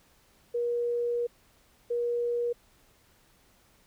sine tone bursts at uneven times, 477.4 Hz, A#4, 41 cents sharp, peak -26 dBFS, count 2, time 0.54-1.27 / 1.9-2.53 s, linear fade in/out 10 ms, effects pink hiss -63 dBFS RMS until 3.86 s

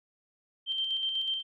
sine tone with tremolo, 3136 Hz, G7, in tune, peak -27 dBFS, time 0.66-1.43 s, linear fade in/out 50 ms, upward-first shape square, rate 8.1 Hz, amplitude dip 35%, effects none

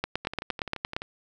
two click trains, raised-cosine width 0.3 ms, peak -19 / -11 dBFS, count 10 / 9, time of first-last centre 0.25-1.019 / 0.04-0.965 s, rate 11.7 / 8.65 Hz, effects none

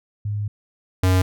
sine / square tone pair in turn, 103.83 / 92.5 Hz, G#2 / F#2, 0 / 0 cents, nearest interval major second, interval 200 cents, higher first, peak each -22 / -15 dBFS, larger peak second, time 0.25-0.48 / 1.03-1.22 s, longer first, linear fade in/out 5 ms, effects none

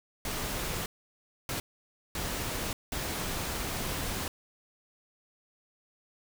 pink noise bursts at uneven times, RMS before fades -34 dBFS, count 4, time 0.25-0.86 / 1.49-1.6 / 2.15-2.73 / 2.92-4.28 s, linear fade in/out 2 ms, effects none

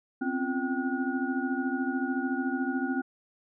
sine tone cluster, 255.6 / 269.3 / 347.5 / 776 / 1449 Hz, C4 / C#4 / F4 / G5 / F#6, -40 / -50 / -9 / -18 / -37 cents, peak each -31 / -31 / -37 / -38 / -36 dBFS, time 0.21-3.02 s, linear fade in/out 10 ms, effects none

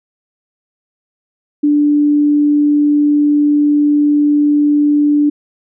sine tone, 293.7 Hz, D4, in tune, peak -8 dBFS, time 1.63-5.3 s, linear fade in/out 10 ms, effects none

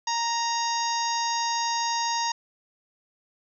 harmonic tone with a mistuned harmonic, 932 Hz, A#5, 1 cent flat, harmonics 1 / 2 / 3 / 4 / 5 / 6 / 7, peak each -26 / -35 / -39 / -36 / -34 / -34 / -34 dBFS, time 0.07-2.32 s, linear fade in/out 5 ms, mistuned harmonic 5, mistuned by +70 cents, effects none

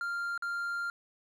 triangle tone with dropouts, 1394 Hz, F6, 4 cents flat, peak -30 dBFS, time 0.01-0.9 s, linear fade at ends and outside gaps 1 ms, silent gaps 0.377-0.423 s, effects none

